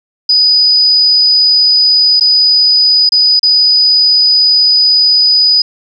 sine tone with dropouts, 4969 Hz, D#8, 3 cents flat, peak -5 dBFS, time 0.29-5.62 s, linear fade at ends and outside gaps 5 ms, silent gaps 2.198-2.208 / 3.092-3.12 / 3.395-3.43 s, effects none

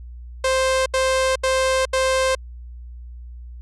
sawtooth tone bursts, 524 Hz, C5, 2 cents sharp, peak -13 dBFS, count 4, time 0.44-2.351 s, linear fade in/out 5 ms, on 420 ms, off 77 ms, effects added 60 Hz sine -34 dBFS peak until 3.61 s + resampled to 24000 Hz

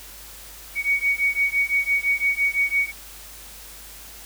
sine beating tone pair, 2239 / 2244.9 Hz, C#7 / C#7, +17 / +21 cents, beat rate 5.9 Hz, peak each -22 dBFS, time 0.75-2.92 s, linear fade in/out 50 ms, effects added 50 Hz sine -47 dBFS peak until 4.25 s + white hiss -42 dBFS RMS until 4.25 s

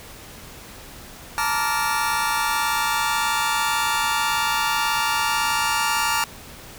sawtooth chord, Bb major seventh, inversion third, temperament just, 874.1 / 932.3 / 1165.4 / 1398.5 Hz, A5 / Bb5 / D6 / F6, -12 / 0 / -14 / +2 cents, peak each -22 dBFS, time 1.38-6.24 s, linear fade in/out 0 ms, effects pink hiss -41 dBFS RMS until 6.78 s

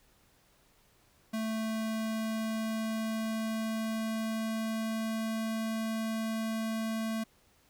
square tone with pitch glide, 220.9 to 222.4 Hz, A3 to A3, +7 to +19 cents, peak -32 dBFS, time 1.33-7.24 s, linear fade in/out 10 ms, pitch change +12 cents, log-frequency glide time 1.87-5.42 s, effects pink hiss -66 dBFS RMS until 7.69 s

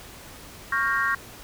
sine chord, G half-diminished seventh, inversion second, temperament equal with one note detuned, 1108.7 / 1396.9 / 1594.5 / 1864.7 Hz, Db6 / F6 / G6 / Bb6, 0 / 0 / +29 / 0 cents, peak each -26 / -28 / -26 / -26 dBFS, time 0.72-1.15 s, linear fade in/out 5 ms, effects tanh soft clip ceiling -11 dBFS + pink hiss -44 dBFS RMS until 1.43 s

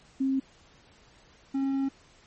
sine / triangle tone pair in turn, 267.6 / 271.5 Hz, C4 / C#4, +39 / -36 cents, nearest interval unison, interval 25 cents, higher second, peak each -23 dBFS, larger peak neither, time 0.2-0.4 / 1.54-1.89 s, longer second, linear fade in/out 10 ms, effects pink hiss -58 dBFS RMS until 2.26 s + MP3 32 kbps

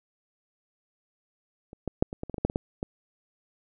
clicks, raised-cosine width 2 ms, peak -30 / -16 / -6 / -22 / -19 / -24 / -19 / -20 / -9 / -21 / -12 / -16 dBFS, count 12, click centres 1.731 / 1.877 / 2.025 / 2.129 / 2.234 / 2.297 / 2.343 / 2.382 / 2.45 / 2.499 / 2.559 / 2.829 s, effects none

